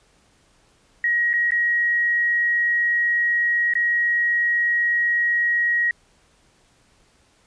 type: tone with dropouts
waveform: sine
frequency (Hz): 1896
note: A#6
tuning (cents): +29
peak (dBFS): -17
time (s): 1.04-5.91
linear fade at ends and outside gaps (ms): 2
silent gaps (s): 1.332-1.337 / 1.507-1.519 / 3.737-3.753
effects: pink hiss -59 dBFS RMS until 7.46 s + resampled to 22050 Hz